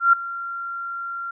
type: tone with ADSR envelope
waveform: sine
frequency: 1378 Hz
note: F6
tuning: 24 cents flat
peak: -9 dBFS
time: 0-1.31 s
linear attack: 130 ms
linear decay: 6 ms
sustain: -18 dB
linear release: 6 ms
effects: none